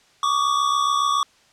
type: tone pair together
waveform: square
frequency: 1128.9 / 1196 Hz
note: C#6 / D6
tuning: +31 / +31 cents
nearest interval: minor second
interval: 100 cents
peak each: -20 / -24 dBFS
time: 0.23-1.23 s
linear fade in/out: 2 ms
effects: white hiss -56 dBFS RMS until 1.52 s + low-pass 6000 Hz 12 dB/octave